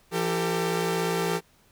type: tone cluster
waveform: sawtooth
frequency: 169.5 / 392.5 / 449.7 Hz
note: E3 / G4 / A4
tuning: +49 / +2 / +38 cents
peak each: -25 dBFS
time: 0.11-1.41 s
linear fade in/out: 50 ms
effects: pink hiss -61 dBFS RMS until 1.71 s